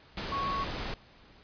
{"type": "tone in noise", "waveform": "sine", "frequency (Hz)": 1108.7, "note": "C#6", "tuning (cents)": 0, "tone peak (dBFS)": -30, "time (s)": [0.32, 0.64], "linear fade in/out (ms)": 2, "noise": "pink", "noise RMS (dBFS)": -36, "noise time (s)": [0.17, 0.94], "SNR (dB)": 3, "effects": ["pink hiss -57 dBFS RMS until 1.43 s", "resampled to 11025 Hz"]}